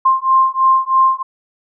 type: beating tone pair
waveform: sine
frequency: 1053 / 1056.1 Hz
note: C6 / C6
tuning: +11 / +16 cents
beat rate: 3.1 Hz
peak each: -13 dBFS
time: 0.05-1.23 s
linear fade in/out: 10 ms
effects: none